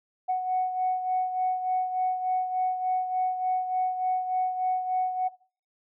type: beating tone pair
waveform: sine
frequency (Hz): 740 / 743.4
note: F#5 / F#5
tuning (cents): 0 / +8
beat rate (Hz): 3.4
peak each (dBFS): -24 / -32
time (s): 0.28-5.29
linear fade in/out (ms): 20
effects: noise-tail reverb RT60 0.4 s tail -18 dB re dry + tanh soft clip ceiling -18 dBFS